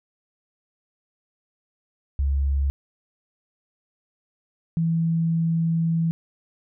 sine tone pair in turn, 69.3 / 164.82 Hz, C#2 / E3, 0 / 0 cents, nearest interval octave + minor third, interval 1500 cents, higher second, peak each -19 dBFS, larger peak neither, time 2.19-2.7 / 4.77-6.11 s, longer second, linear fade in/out 0 ms, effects none

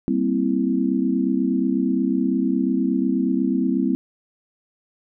sine chord, C dominant seventh, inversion second, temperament equal, 196 / 233.1 / 261.6 / 329.6 Hz, G3 / Bb3 / C4 / E4, 0 / 0 / 0 / 0 cents, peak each -24 / -25 / -21 / -25 dBFS, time 0.08-3.95 s, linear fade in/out 0 ms, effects none

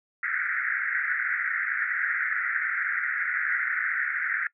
pink band-pass noise, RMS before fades -28 dBFS, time 0.23-4.47 s, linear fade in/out 2 ms, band 1400 to 2100 Hz, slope 96 dB/octave, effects noise-tail reverb RT60 0.1 s tail -21 dB re dry

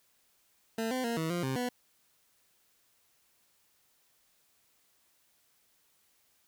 20% pulse tone with pitch steps, 225 / 256.3 / 233.2 / 161.1 / 174.6 / 132.4 / 246.6 Hz, A3 / C4 / A#3 / E3 / F3 / C3 / B3, +39 / -36 / +1 / -39 / 0 / +21 / -2 cents, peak -26 dBFS, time 0.78-1.69 s, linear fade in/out 5 ms, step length 130 ms, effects white hiss -70 dBFS RMS until 6.47 s

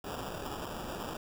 blue noise with sample-and-hold, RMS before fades -40 dBFS, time 0.04-1.17 s, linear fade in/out 5 ms, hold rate 2100 Hz, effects none

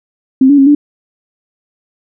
sine tone with pitch steps, 263.6 / 285.8 / 272.4 / 291.9 Hz, C4 / D4 / C#4 / D4, +13 / -47 / -30 / -10 cents, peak -3 dBFS, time 0.41-0.75 s, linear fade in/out 5 ms, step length 85 ms, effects none

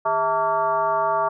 sine tone with frequency modulation, 899 Hz, A5, 37 cents sharp, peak -18 dBFS, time 0.05-1.29 s, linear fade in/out 10 ms, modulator 247 Hz, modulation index 1.4, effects none

